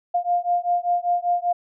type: beating tone pair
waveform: sine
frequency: 701 / 706.1 Hz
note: F5 / F5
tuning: +6 / +19 cents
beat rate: 5.1 Hz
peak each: -22 / -22 dBFS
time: 0.14-1.53 s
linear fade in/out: 10 ms
effects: none